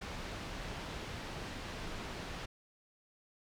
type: low-pass noise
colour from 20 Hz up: pink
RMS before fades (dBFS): -43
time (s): 0.01-2.46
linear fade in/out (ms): 10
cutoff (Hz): 4500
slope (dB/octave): 12
effects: none